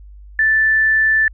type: tone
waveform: sine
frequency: 1760 Hz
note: A6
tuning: in tune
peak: -11 dBFS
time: 0.39-1.28 s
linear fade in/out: 2 ms
effects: added 50 Hz sine -36 dBFS peak until 1.33 s